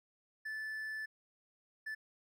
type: tone bursts at uneven times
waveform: triangle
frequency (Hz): 1748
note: A6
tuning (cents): -12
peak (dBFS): -37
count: 2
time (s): 0.45-1.06 / 1.86-1.95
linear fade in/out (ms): 10
effects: none